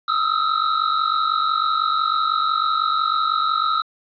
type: tone cluster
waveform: square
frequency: 1248 / 1294 / 1344 Hz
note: D#6 / E6 / E6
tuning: +5 / -32 / +33 cents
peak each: -23 dBFS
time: 0.08-3.82 s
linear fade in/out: 5 ms
effects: resampled to 11025 Hz + 8-bit